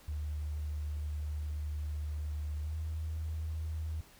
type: tone with pitch glide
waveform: sine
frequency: 75.1 to 78.97 Hz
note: D2 to D#2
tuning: +39 to +26 cents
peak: -34 dBFS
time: 0.08-4.01 s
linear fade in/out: 5 ms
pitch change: +87 cents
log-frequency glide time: 2.62-2.76 s
effects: pink hiss -59 dBFS RMS until 4.19 s